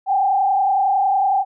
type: tone with frequency modulation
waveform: sine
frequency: 784 Hz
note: G5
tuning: in tune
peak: -14 dBFS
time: 0.06-1.45 s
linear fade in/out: 50 ms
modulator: 30.9 Hz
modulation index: 1.1
effects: none